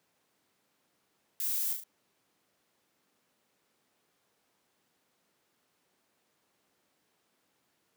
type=noise with echo; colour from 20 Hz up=violet; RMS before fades=-33 dBFS; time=1.4-1.73 s; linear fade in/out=2 ms; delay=36 ms; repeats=3; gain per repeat=-5 dB; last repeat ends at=1.838 s; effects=pink hiss -74 dBFS RMS until 7.96 s + high-pass 200 Hz 12 dB/octave